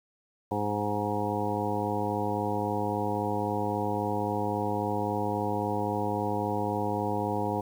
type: harmonic tone with a mistuned harmonic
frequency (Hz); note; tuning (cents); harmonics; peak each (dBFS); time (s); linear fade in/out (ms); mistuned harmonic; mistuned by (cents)
103.7; G#2; -2; 1 / 2 / 3 / 4 / 5 / 7 / 8 / 9; -35 / -35 / -35 / -35 / -35 / -35 / -35 / -35; 0.51-7.61; 5; 9; +21
effects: 9-bit